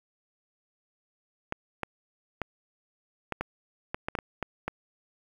clicks, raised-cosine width 0.5 ms, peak -15 dBFS, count 11, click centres 1.524 / 1.833 / 2.417 / 3.323 / 3.41 / 3.945 / 4.085 / 4.152 / 4.188 / 4.427 / 4.68 s, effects 8-bit

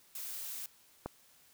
blue noise, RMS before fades -42 dBFS, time 0.15-0.66 s, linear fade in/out 2 ms
click, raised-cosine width 1 ms, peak -23 dBFS, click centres 1.06 s
effects white hiss -64 dBFS RMS until 1.53 s

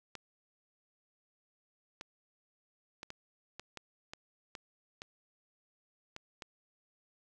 clicks, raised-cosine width 0.2 ms, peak -26 dBFS, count 11, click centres 0.153 / 2.011 / 3.031 / 3.104 / 3.596 / 3.773 / 4.135 / 4.552 / 5.019 / 6.164 / 6.422 s, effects none

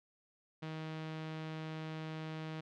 sawtooth tone with low-pass filter, 157.9 Hz, D#3, 26 cents sharp, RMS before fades -43 dBFS, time 0.62-2.61 s, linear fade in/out 10 ms, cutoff 3500 Hz, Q 1.2, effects none

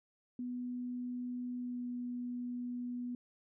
sine tone with pitch glide, 246.9 to 244.9 Hz, B3 to B3, 0 to -14 cents, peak -37 dBFS, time 0.39-3.15 s, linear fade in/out 2 ms, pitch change -14 cents, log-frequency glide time 1.57-1.85 s, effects none

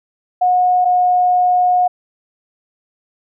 sine tone pair in turn, 726 / 723.2 Hz, F#5 / F#5, -33 / -40 cents, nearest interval unison, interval 7 cents, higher first, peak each -10 dBFS, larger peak neither, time 0.41-0.85 / 0.85-1.88 s, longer second, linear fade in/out 10 ms, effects none

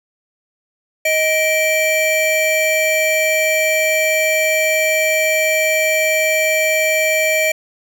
square tone pair together, 628.4 / 2339 Hz, D#5 / D7, +17 / -8 cents, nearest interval octave + major seventh, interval 2275 cents, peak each -17 dBFS, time 1.05-7.52 s, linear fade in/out 5 ms, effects none

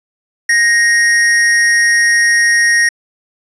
square tone with amplitude modulation, 1870 Hz, A#6, 5 cents sharp, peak -7 dBFS, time 0.49-2.89 s, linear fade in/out 5 ms, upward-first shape sine, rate 233 Hz, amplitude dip 40%, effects resampled to 22050 Hz + 7-bit

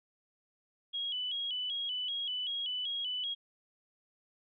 sine tone with vibrato, 3136 Hz, G7, in tune, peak -33 dBFS, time 0.93-3.35 s, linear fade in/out 20 ms, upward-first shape square, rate 2.6 Hz, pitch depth 83 cents each way, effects none

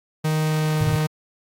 45% pulse tone with pitch glide, 155.56 to 154.4 Hz, D#3 to D#3, 0 to -13 cents, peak -19 dBFS, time 0.24-1.07 s, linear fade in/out 10 ms, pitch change -13 cents, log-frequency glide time 0.42-0.81 s
sine tone bursts, 115.5 Hz, A#2, 16 cents flat, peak -18 dBFS, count 3, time 0.81-0.962 s, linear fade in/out 0 ms, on 36 ms, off 22 ms
effects AAC 64 kbps

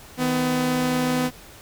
sawtooth tone pair together, 158.2 / 251.5 Hz, D#3 / B3, +29 / +32 cents, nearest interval minor sixth, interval 803 cents, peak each -24 / -17 dBFS, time 0.17-1.31 s, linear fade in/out 50 ms, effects pink hiss -45 dBFS RMS until 1.61 s

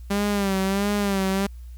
sawtooth tone with vibrato, 198.1 Hz, G3, 18 cents sharp, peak -17 dBFS, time 0.1-1.47 s, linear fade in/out 10 ms, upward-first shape sine, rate 1.5 Hz, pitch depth 66 cents each way, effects added 60 Hz sine -36 dBFS peak until 1.77 s + white hiss -61 dBFS RMS until 1.77 s

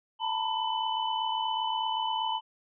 sine tone cluster, 889 / 957 / 994 / 3007 Hz, A5 / A#5 / B5 / F#7, +18 / +45 / +11 / +27 cents, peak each -30 / -37 / -35 / -34 dBFS, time 0.19-2.41 s, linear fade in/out 50 ms, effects none

